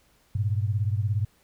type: beating tone pair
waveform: sine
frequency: 100 / 117 Hz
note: G2 / A#2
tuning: +35 / +7 cents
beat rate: 17 Hz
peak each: -24 / -28 dBFS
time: 0.35-1.25 s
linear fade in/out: 5 ms
effects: pink hiss -63 dBFS RMS until 1.43 s